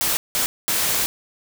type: noise bursts at uneven times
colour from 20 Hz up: white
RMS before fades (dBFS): -21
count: 3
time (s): 0.01-0.17 / 0.35-0.46 / 0.68-1.06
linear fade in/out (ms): 0
effects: none